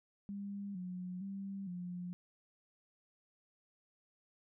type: tone with pitch steps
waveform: sine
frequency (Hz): 200.5 / 181.4 / 196.1 / 178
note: G3 / F#3 / G3 / F3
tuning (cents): +39 / -34 / +1 / +33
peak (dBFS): -40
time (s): 0.29-2.13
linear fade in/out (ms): 0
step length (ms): 460
effects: none